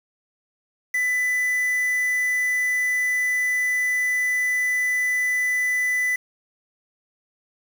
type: tone with quantisation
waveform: triangle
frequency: 1995 Hz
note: B6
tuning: 17 cents sharp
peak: -18 dBFS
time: 0.94-6.16 s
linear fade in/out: 5 ms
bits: 6
effects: none